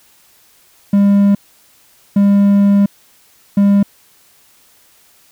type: tone bursts at uneven times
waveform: triangle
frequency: 200.7 Hz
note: G3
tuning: 41 cents sharp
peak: -5 dBFS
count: 3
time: 0.93-1.35 / 2.16-2.86 / 3.57-3.83 s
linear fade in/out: 5 ms
effects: white hiss -50 dBFS RMS until 5.31 s